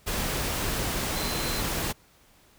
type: tone in noise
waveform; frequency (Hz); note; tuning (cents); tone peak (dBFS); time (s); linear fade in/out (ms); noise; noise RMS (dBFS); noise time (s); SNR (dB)
sine; 4082; C8; -44; -36; 1.15-1.62; 20; pink; -29; 0.06-1.93; -10
effects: pink hiss -59 dBFS RMS until 2.58 s